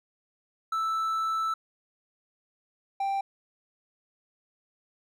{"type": "tone pair in turn", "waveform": "triangle", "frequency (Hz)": [1318.5, 786.1], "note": ["E6", "G5"], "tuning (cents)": [0, 5], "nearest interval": "major sixth", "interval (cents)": 895, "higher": "first", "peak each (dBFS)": -24, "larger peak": "neither", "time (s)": [[0.72, 1.54], [3, 3.21]], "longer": "first", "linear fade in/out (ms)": 5, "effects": []}